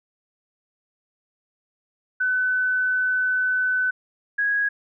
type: tone pair in turn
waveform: sine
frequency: 1507 / 1654.9 Hz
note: F#6 / G#6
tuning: +31 / -7 cents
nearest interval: major second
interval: 162 cents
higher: second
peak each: -19 dBFS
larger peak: neither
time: 2.2-3.91 / 4.38-4.69 s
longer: first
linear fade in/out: 10 ms
effects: none